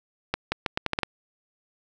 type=accelerating click train; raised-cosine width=0.3 ms; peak=-8 dBFS; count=8; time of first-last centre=0.34-1.033 s; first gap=180 ms; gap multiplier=0.79; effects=none